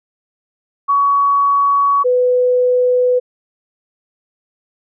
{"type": "tone pair in turn", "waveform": "sine", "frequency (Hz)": [1125, 498.2], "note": ["C#6", "B4"], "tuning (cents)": [25, 15], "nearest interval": "octave + major second", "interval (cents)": 1410, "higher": "first", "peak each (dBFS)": -10, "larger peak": "neither", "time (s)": [[0.88, 2.04], [2.04, 3.2]], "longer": "neither", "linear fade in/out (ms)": 20, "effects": []}